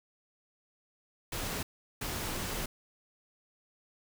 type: noise bursts at uneven times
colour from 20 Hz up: pink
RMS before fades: -36 dBFS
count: 2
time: 1.32-1.63 / 2.01-2.66 s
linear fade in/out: 5 ms
effects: none